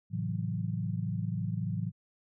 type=chord; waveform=sine; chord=F# half-diminished seventh; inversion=first; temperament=equal with one note detuned; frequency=110 / 133.64 / 164.81 / 185 Hz; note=A2 / C3 / E3 / F#3; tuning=0 / +37 / 0 / 0 cents; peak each=-34 / -39 / -35 / -37 dBFS; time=0.1-1.92 s; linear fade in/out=50 ms; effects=none